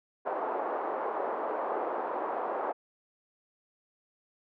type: band-pass noise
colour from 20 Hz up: white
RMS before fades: -33 dBFS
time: 0.25-2.73 s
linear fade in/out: 20 ms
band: 370 to 1000 Hz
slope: 24 dB/octave
effects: none